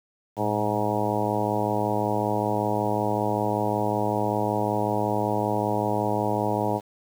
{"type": "harmonic tone with a mistuned harmonic", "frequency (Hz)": 105.3, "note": "G#2", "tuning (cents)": 24, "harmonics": [1, 2, 3, 4, 5, 6, 7, 8, 9], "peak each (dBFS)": [-31, -31, -31, -31, -31, -31, -31, -31, -31], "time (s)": [0.36, 6.81], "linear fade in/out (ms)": 50, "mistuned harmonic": 1, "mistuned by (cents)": 100, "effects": ["8-bit"]}